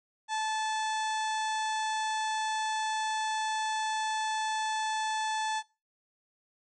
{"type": "harmonic tone with a mistuned harmonic", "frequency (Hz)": 871, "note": "A5", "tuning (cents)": -18, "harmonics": [1, 2, 3, 4, 5, 6, 7, 8, 9, 10], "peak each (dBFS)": [-30, -37, -45, -41, -46, -51, -46, -49, -48, -52], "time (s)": [0.28, 5.63], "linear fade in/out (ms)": 50, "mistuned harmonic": 6, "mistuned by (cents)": 48, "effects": ["noise-tail reverb RT60 0.3 s tail -21 dB re dry"]}